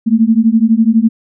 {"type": "beating tone pair", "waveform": "sine", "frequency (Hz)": [218.8, 230.8], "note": ["A3", "A#3"], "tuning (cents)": [-9, -17], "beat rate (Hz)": 12, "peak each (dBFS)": -10, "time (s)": [0.06, 1.09], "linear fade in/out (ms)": 20, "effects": []}